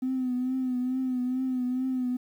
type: tone with vibrato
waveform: triangle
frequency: 254.8 Hz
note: C4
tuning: 46 cents flat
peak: -22 dBFS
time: 0.02-2.17 s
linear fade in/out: 10 ms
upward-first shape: triangle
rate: 2.3 Hz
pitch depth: 53 cents each way
effects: tanh soft clip ceiling -23 dBFS + 10-bit